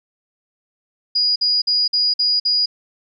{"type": "tone bursts", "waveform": "sine", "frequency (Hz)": 4897, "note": "D#8", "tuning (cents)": -28, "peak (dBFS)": -14, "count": 6, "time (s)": [1.15, 2.66], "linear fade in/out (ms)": 10, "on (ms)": 210, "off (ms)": 50, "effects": []}